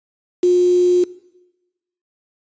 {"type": "tone with quantisation", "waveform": "sine", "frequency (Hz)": 357.7, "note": "F4", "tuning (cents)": 41, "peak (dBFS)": -10, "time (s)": [0.43, 1.04], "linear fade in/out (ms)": 5, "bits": 5, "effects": ["noise-tail reverb RT60 1.0 s tail -20 dB re dry", "resampled to 16000 Hz"]}